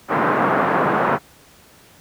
white band-pass noise, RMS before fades -18 dBFS, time 0.08-1.19 s, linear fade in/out 50 ms, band 140 to 1400 Hz, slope 24 dB/octave, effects pink hiss -49 dBFS RMS until 2 s + high-pass 60 Hz 12 dB/octave

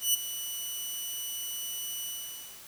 10% pulse tone with ADSR envelope, 2960 Hz, F#7, in tune, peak -13 dBFS, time 0-2.63 s, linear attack 140 ms, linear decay 14 ms, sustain -13 dB, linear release 580 ms, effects white hiss -49 dBFS RMS until 2.67 s

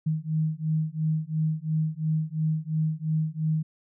sine beating tone pair, 155.56 / 158.46 Hz, D#3 / D#3, 0 / +32 cents, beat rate 2.9 Hz, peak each -27 dBFS, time 0.06-3.63 s, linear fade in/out 10 ms, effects none

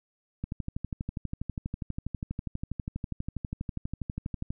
click train, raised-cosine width 5 ms, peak -20 dBFS, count 51, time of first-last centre 0.44-4.505 s, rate 12.3 Hz, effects none

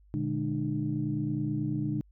sine tone cluster, 120 / 149.1 / 210.2 / 302.9 Hz, B2 / D3 / G#3 / D#4, -49 / +27 / +21 / -46 cents, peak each -34 / -32 / -35 / -32 dBFS, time 0.14-2.01 s, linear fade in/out 0 ms, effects tanh soft clip ceiling -17 dBFS + added 50 Hz sine -56 dBFS peak until 2.11 s

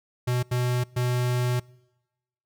square tone bursts at uneven times, 123.8 Hz, B2, 5 cents sharp, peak -23 dBFS, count 3, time 0.27-0.43 / 0.51-0.84 / 0.96-1.6 s, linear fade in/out 10 ms, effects noise-tail reverb RT60 1.0 s tail -25 dB re dry

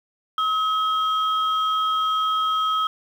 sine tone pair together, 1279 / 3223 Hz, D#6 / G7, +47 / +47 cents, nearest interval octave + major third, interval 1600 cents, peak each -19 / -27 dBFS, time 0.38-2.87 s, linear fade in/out 2 ms, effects tanh soft clip ceiling -12 dBFS + 8-bit

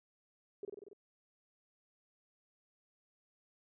sine tone with echo, 404.7 Hz, G#4, 45 cents flat, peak -39 dBFS, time 0.63-0.65 s, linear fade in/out 2 ms, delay 47 ms, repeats 6, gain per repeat -2 dB, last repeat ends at 0.932 s, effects none

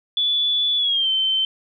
sine tone with pitch glide, 3451 to 3092 Hz, A7 to G7, -34 to -24 cents, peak -17 dBFS, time 0.17-1.45 s, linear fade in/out 2 ms, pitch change -190 cents, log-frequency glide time 0.77-1.09 s, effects none

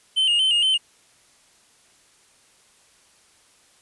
triangle tone with vibrato, 2960 Hz, F#7, in tune, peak -15 dBFS, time 0.16-0.78 s, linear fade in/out 20 ms, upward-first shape square, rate 4.3 Hz, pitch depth 66 cents each way, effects white hiss -57 dBFS RMS until 3.81 s + resampled to 24000 Hz

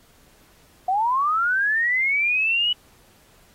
sine linear sweep, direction up, 719 to 2960 Hz, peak -18 dBFS, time 0.88-2.73 s, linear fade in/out 5 ms, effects pink hiss -56 dBFS RMS until 3.54 s + AAC 48 kbps

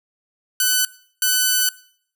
5% pulse tone bursts at uneven times, 1501 Hz, F#6, 24 cents sharp, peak -4 dBFS, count 2, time 0.6-0.85 / 1.22-1.69 s, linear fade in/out 2 ms, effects noise-tail reverb RT60 0.6 s tail -22 dB re dry

